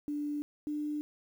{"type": "tone pair in turn", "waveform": "sine", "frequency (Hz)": [293.7, 298.1], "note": ["D4", "D4"], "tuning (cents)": [0, 26], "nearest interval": "unison", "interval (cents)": 26, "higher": "second", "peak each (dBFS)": [-32, -32], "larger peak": "neither", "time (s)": [[0.08, 0.42], [0.67, 1.01]], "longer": "neither", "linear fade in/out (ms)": 0, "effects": ["10-bit"]}